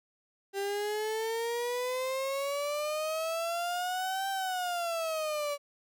35% pulse exponential two-way sweep, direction up then down, 392 to 784 to 570 Hz, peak -29 dBFS, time 0.53-5.58 s, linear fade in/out 50 ms, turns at 4.29 s, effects none

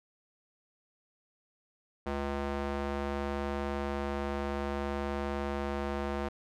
square tone with band-pass filter, 70.3 Hz, C#2, 25 cents sharp, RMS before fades -34 dBFS, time 2.06-6.29 s, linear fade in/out 10 ms, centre 710 Hz, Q 0.58, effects none

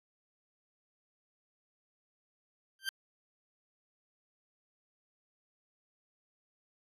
20% pulse tone with exponential growth, 1568 Hz, G6, in tune, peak -24 dBFS, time 2.79-2.89 s, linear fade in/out 1 ms, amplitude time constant 20 ms, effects AAC 48 kbps

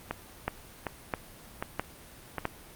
two click trains, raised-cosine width 0.5 ms, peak -13 / -16 dBFS, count 4 / 4, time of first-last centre 0.48-2.454 / 0.11-2.383 s, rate 1.52 / 1.32 Hz, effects pink hiss -50 dBFS RMS until 2.75 s + Opus 32 kbps

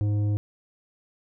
sine tone with tanh clipping, 103.83 Hz, G#2, in tune, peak -23 dBFS, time 0.01-0.37 s, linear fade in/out 0 ms, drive 9 dB, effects none

